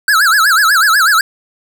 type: tone with vibrato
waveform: square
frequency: 1481 Hz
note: F#6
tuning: 1 cent sharp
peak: -8 dBFS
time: 0.08-1.21 s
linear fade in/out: 2 ms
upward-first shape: sine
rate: 8.1 Hz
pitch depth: 250 cents each way
effects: none